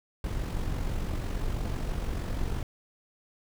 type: noise with amplitude modulation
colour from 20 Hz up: brown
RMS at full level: -29 dBFS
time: 0.24-2.63 s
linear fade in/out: 2 ms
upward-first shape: sine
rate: 46.1 Hz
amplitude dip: 45%
effects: none